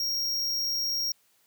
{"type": "tone", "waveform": "square", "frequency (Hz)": 5588, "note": "F8", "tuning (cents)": 0, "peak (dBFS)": -27, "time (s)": [0, 1.12], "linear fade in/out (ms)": 2, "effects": ["white hiss -66 dBFS RMS until 1.46 s", "high-pass 100 Hz 12 dB/octave"]}